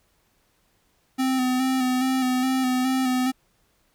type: tone with vibrato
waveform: square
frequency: 257.5 Hz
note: C4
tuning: 28 cents flat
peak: -21 dBFS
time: 1.18-3.32 s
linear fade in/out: 20 ms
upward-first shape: square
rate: 2.4 Hz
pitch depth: 25 cents each way
effects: pink hiss -66 dBFS RMS until 3.94 s